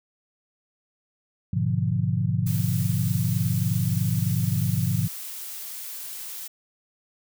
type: chord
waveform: sine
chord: G# diminished seventh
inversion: none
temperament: equal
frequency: 103.83 / 123.47 / 146.83 / 174.61 Hz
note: G#2 / B2 / D3 / F3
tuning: 0 / 0 / 0 / 0 cents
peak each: -26 / -26 / -28 / -27 dBFS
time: 1.53-5.08 s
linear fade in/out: 5 ms
type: noise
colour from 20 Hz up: blue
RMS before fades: -36 dBFS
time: 2.46-6.48 s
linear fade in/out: 10 ms
effects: none